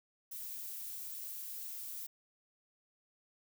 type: noise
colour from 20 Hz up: violet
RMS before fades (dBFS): -44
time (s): 0.31-2.07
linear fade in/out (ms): 10
effects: none